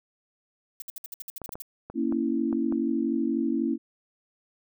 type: noise bursts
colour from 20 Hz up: violet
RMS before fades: -37 dBFS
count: 11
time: 0.8-1.621 s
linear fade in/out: 2 ms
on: 21 ms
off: 59 ms
type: clicks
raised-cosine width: 1 ms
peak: -24 dBFS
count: 7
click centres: 1.417 / 1.492 / 1.555 / 1.9 / 2.124 / 2.528 / 2.724 s
type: chord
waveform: sine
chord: A# diminished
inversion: none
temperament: equal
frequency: 233.1 / 277.2 / 329.6 Hz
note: A#3 / C#4 / E4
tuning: 0 / 0 / 0 cents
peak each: -28 dBFS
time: 1.94-3.78 s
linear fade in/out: 50 ms
effects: none